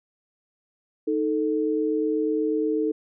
sine tone pair together, 311.8 / 440 Hz, D#4 / A4, +4 / 0 cents, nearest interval tritone, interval 596 cents, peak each -24 dBFS, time 1.07-2.92 s, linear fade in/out 10 ms, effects none

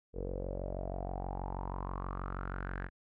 sawtooth tone with low-pass filter sweep, 46.25 Hz, F#1, in tune, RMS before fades -39 dBFS, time 0.13-2.9 s, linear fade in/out 50 ms, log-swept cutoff 460 to 1700 Hz, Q 6.3, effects none

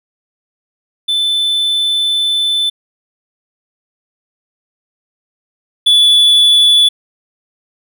triangle tone pair in turn, 3520 / 3448 Hz, A7 / A7, 0 / -36 cents, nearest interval unison, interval 36 cents, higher first, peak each -10 / -4 dBFS, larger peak second, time 1.08-2.7 / 5.86-6.89 s, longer first, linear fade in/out 10 ms, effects none

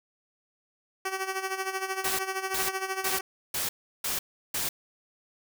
10% pulse tone with tremolo, 381.7 Hz, G4, 46 cents flat, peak -19 dBFS, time 1.05-3.21 s, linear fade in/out 5 ms, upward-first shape sine, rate 13 Hz, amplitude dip 70%
white noise bursts, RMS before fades -30 dBFS, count 6, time 2.04-4.69 s, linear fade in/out 5 ms, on 150 ms, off 350 ms
effects none

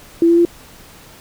sine tone with pitch steps, 335.6 / 339.5 / 343.4 Hz, E4 / F4 / F4, +31 / -49 / -29 cents, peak -8 dBFS, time 0.22-0.451 s, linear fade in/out 2 ms, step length 77 ms, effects pink hiss -42 dBFS RMS until 1.2 s

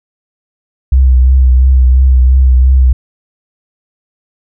sine tone with vibrato, 64.3 Hz, C2, 30 cents flat, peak -3 dBFS, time 0.92-2.93 s, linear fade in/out 5 ms, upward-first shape triangle, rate 2.9 Hz, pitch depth 47 cents each way, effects none

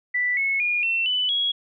sine tone with pitch steps, 1975.5 / 2192 / 2432 / 2699 / 2994 / 3322 Hz, B6 / C#7 / D#7 / E7 / F#7 / G#7, 0 / -20 / -40 / +40 / +20 / 0 cents, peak -20 dBFS, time 0.14-1.52 s, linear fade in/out 10 ms, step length 230 ms, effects none

